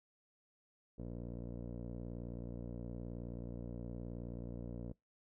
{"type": "tone with low-pass filter", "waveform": "15% pulse", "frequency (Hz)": 59, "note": "A#1", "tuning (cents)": 22, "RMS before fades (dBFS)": -45, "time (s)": [0.98, 4.93], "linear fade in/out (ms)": 10, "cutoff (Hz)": 420, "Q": 3.2, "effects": ["noise-tail reverb RT60 0.2 s tail -26 dB re dry"]}